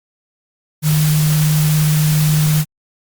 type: tone in noise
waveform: sine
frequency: 152.9 Hz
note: D#3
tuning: 30 cents flat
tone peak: -11 dBFS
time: 0.82-2.65 s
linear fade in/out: 50 ms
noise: white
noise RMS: -23 dBFS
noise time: 0.82-2.65 s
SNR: +9 dB
effects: Opus 48 kbps